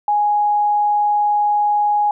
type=tone; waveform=sine; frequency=830.6 Hz; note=G#5; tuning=in tune; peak=-13 dBFS; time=0.08-2.11 s; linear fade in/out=2 ms; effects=none